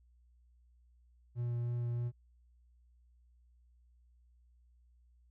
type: tone with vibrato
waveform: triangle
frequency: 119.8 Hz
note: A#2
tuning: 48 cents sharp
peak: -31 dBFS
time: 1.35-2.12 s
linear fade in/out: 50 ms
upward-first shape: sine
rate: 3.2 Hz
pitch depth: 9 cents each way
effects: added 60 Hz sine -63 dBFS peak until 5.3 s